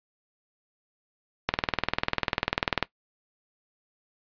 click train, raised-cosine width 0.3 ms, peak -6 dBFS, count 28, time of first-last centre 1.49-2.827 s, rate 20.2 Hz, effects noise-tail reverb RT60 0.1 s tail -19 dB re dry + resampled to 11025 Hz

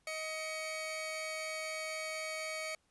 sawtooth tone pair together, 630.4 / 2248 Hz, D#5 / C#7, +23 / +24 cents, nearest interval octave + minor seventh, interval 2201 cents, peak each -37 / -37 dBFS, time 0.07-2.75 s, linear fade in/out 2 ms, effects pink hiss -75 dBFS RMS until 2.9 s + resampled to 24000 Hz

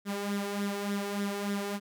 sawtooth tone with flanger, 201.8 Hz, G#3, 49 cents flat, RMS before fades -33 dBFS, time 0.05-1.8 s, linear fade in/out 50 ms, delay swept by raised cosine 0.54 to 2.34 ms, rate 3.4 Hz, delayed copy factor +0.6, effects none

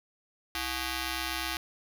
5% pulse ring-modulated tone, 392 Hz, G4, in tune, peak -17 dBFS, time 0.55-1.57 s, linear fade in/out 2 ms, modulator 456 Hz, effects none

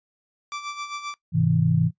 sawtooth tone with tremolo, 1168 Hz, D6, 10 cents flat, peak -25 dBFS, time 0.52-1.14 s, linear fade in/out 0 ms, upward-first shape sine, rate 7.6 Hz, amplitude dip 65%
sine chord, Ab augmented, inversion none, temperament just, 103.83 / 129.78 / 162.23 Hz, Ab2 / C3 / E3, 0 / -14 / -27 cents, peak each -25 / -23 / -19 dBFS, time 1.32-1.91 s, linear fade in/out 50 ms
effects noise-tail reverb RT60 0.1 s tail -18 dB re dry + resampled to 16000 Hz

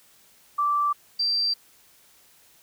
sine tone pair in turn, 1168 / 4699 Hz, D6 / D8, -10 / 0 cents, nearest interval 2 octaves, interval 2410 cents, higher second, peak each -20 / -21 dBFS, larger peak first, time 0.58-0.93 / 1.19-1.54 s, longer neither, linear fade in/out 10 ms, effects white hiss -57 dBFS RMS until 2.62 s

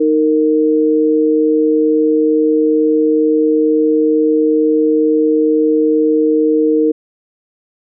sine tone pair together, 310.6 / 461.1 Hz, D#4 / A#4, -3 / -19 cents, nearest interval perfect fifth, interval 684 cents, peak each -12 dBFS, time 0-6.92 s, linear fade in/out 10 ms, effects none

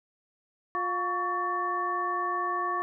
harmonic tone with a mistuned harmonic, 355.1 Hz, F4, 29 cents sharp, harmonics 1 / 2 / 3 / 5, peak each -36 / -36 / -28 / -37 dBFS, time 0.75-2.82 s, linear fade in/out 0 ms, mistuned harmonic 3, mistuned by +91 cents, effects none

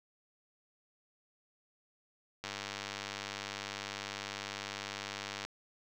click train, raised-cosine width 0.2 ms, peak -21 dBFS, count 302, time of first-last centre 2.44-5.45 s, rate 100 Hz, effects none

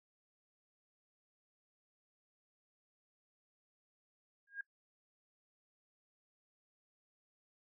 sine tone with exponential growth, 1625 Hz, G#6, 38 cents flat, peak -36 dBFS, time 4.47-4.61 s, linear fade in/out 5 ms, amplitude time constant 30 ms, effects noise-tail reverb RT60 0.1 s tail -19 dB re dry

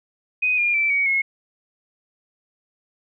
sine tone with pitch steps, 2500 / 2413 / 2330 / 2249 / 2171 Hz, D#7 / D7 / D7 / C#7 / C#7, +8 / +46 / -14 / +24 / -37 cents, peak -17 dBFS, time 0.42-1.22 s, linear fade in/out 10 ms, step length 160 ms, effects none

